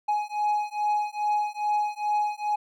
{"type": "beating tone pair", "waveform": "triangle", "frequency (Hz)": [836, 838.4], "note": ["G#5", "G#5"], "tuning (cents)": [11, 16], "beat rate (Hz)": 2.4, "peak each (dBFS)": -25, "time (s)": [0.08, 2.56], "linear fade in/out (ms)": 10, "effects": []}